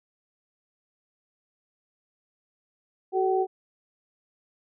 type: tone cluster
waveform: sine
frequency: 376.2 / 432.4 / 760 Hz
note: F#4 / A4 / F#5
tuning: +29 / -30 / +46 cents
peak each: -23 / -31 / -26 dBFS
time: 3.12-3.47 s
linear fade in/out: 50 ms
effects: none